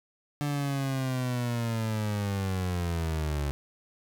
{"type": "linear sweep", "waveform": "30% pulse", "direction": "down", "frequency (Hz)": [146.83, 70.1], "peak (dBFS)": -25, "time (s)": [0.41, 3.51], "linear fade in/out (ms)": 0, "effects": []}